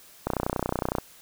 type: click train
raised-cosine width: 1 ms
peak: -11 dBFS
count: 23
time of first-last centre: 0.27-0.984 s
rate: 30.8 Hz
effects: white hiss -52 dBFS RMS until 1.21 s